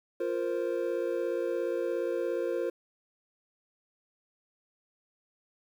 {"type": "chord", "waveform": "triangle", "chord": "F suspended fourth", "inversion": "none", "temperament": "equal", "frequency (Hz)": [349.2, 466.2, 523.3], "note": ["F4", "Bb4", "C5"], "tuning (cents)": [0, 0, 0], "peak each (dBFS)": -31, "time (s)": [0.2, 2.7], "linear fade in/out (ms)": 5, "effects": ["10-bit"]}